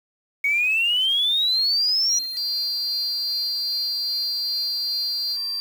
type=exponential sweep; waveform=sine; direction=up; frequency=2217 to 5850 Hz; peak=-17 dBFS; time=0.44-2.19 s; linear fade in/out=5 ms
type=tone with tremolo; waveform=triangle; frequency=4186 Hz; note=C8; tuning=in tune; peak=-24 dBFS; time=2.08-5.37 s; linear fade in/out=50 ms; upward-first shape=sine; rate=2.5 Hz; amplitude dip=35%
type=tone; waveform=triangle; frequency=4699 Hz; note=D8; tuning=in tune; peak=-23 dBFS; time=2.37-5.6 s; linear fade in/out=0 ms
effects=tanh soft clip ceiling -12 dBFS + 7-bit